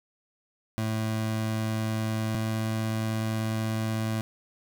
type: tone pair in turn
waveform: 25% pulse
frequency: 110 / 110.46 Hz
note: A2 / A2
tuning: 0 / +7 cents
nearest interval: unison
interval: 7 cents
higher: second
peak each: -23 dBFS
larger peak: neither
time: 0.78-2.35 / 2.35-4.21 s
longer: second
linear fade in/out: 0 ms
effects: none